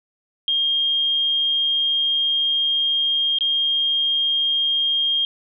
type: tone with dropouts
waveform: sine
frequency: 3223 Hz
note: G7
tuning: 47 cents sharp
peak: -17 dBFS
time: 0.48-5.25 s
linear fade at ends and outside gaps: 1 ms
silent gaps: 3.386-3.408 s
effects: none